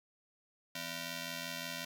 5% pulse ring-modulated tone, 418.9 Hz, G#4, 15 cents sharp, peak -25 dBFS, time 0.75-1.85 s, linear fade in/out 5 ms, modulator 1090 Hz, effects none

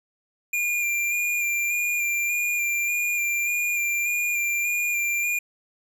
square tone with vibrato, 2401 Hz, D7, 38 cents sharp, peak -23 dBFS, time 0.53-5.39 s, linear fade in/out 5 ms, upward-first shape square, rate 1.7 Hz, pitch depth 18 cents each way, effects none

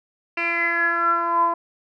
10% pulse tone with low-pass filter sweep, 339.4 Hz, F4, 49 cents flat, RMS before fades -21 dBFS, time 0.37-1.54 s, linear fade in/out 5 ms, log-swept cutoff 2600 to 910 Hz, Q 9.8, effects none

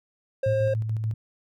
triangle tone, 534 Hz, C5, 35 cents sharp, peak -20 dBFS, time 0.43-0.74 s, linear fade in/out 5 ms
sine tone with tremolo, 110 Hz, A2, in tune, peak -23 dBFS, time 0.46-1.14 s, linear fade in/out 5 ms, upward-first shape square, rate 6.9 Hz, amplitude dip 35%
effects none

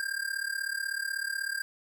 square tone with amplitude modulation, 1597 Hz, G6, 32 cents sharp, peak -28 dBFS, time 0-1.62 s, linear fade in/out 0 ms, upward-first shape sine, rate 36.2 Hz, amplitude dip 85%, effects none

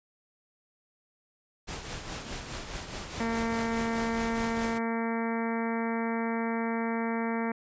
pink noise with tremolo, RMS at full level -36 dBFS, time 1.67-4.79 s, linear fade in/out 20 ms, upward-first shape triangle, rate 4.8 Hz, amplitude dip 55%
harmonic tone, 228.7 Hz, A#3, 33 cents flat, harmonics 1 / 2 / 3 / 4 / 5 / 6 / 7 / 8 / 9 / 10, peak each -30 / -35 / -39 / -37 / -43 / -43 / -44 / -42 / -44 / -45 dBFS, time 3.2-7.52 s, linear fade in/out 5 ms
effects resampled to 16000 Hz

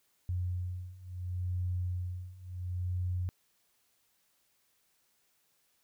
sine beating tone pair, 89.7 / 90.42 Hz, F2 / F#2, +47 / -39 cents, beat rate 0.72 Hz, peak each -37 / -35 dBFS, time 0.29-3.29 s, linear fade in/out 0 ms, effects white hiss -73 dBFS RMS until 5.83 s

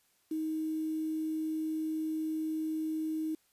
sine tone with quantisation, 314.6 Hz, D#4, 19 cents sharp, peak -31 dBFS, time 0.31-3.35 s, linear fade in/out 5 ms, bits 9, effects white hiss -71 dBFS RMS until 3.52 s + resampled to 32000 Hz

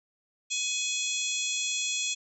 harmonic tone, 842 Hz, G#5, 24 cents sharp, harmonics 3 / 4 / 5 / 6 / 7 / 8 / 9, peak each -34 / -33 / -39 / -46 / -36 / -35 / -36 dBFS, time 0.5-2.15 s, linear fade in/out 20 ms, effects none

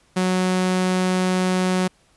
sawtooth tone, 184.3 Hz, F#3, 7 cents flat, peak -14 dBFS, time 0.16-1.88 s, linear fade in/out 10 ms, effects pink hiss -59 dBFS RMS until 2.16 s + resampled to 24000 Hz

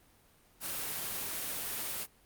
white noise, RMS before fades -37 dBFS, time 0.6-2.07 s, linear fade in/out 50 ms, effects pink hiss -64 dBFS RMS until 2.25 s + Opus 32 kbps

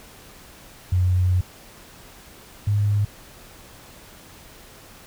sine tone pair in turn, 91 / 102.94 Hz, F#2 / G#2, -28 / -15 cents, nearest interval major second, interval 213 cents, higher second, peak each -16 / -17 dBFS, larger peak first, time 0.92-1.41 / 2.67-3.05 s, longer first, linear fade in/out 5 ms, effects pink hiss -46 dBFS RMS until 5.06 s

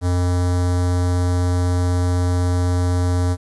square tone with notch filter, 89.2 Hz, F2, 37 cents sharp, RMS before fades -18 dBFS, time 0.01-3.37 s, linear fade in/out 50 ms, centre 2600 Hz, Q 0.83, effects resampled to 24000 Hz + 9-bit

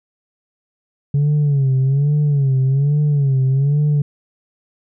sine tone with vibrato, 140 Hz, C#3, 18 cents sharp, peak -10 dBFS, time 1.14-4.02 s, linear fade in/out 5 ms, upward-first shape sine, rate 1.2 Hz, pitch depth 110 cents each way, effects tanh soft clip ceiling -11 dBFS

